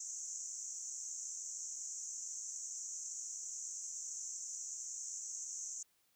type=band-pass noise; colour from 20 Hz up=pink; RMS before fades=-45 dBFS; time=0-5.83 s; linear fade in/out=5 ms; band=6000 to 7500 Hz; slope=96 dB/octave; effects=white hiss -75 dBFS RMS until 6.15 s